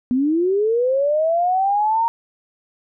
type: linear sweep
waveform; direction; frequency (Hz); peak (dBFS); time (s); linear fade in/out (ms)
sine; up; 241.6 to 932.3; -15; 0.11-2.08; 0
effects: none